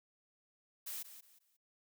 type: noise with echo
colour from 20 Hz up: blue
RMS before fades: -43 dBFS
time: 0.86-1.03 s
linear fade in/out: 10 ms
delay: 180 ms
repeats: 3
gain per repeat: -11 dB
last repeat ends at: 1.57 s
effects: noise-tail reverb RT60 0.1 s tail -23 dB re dry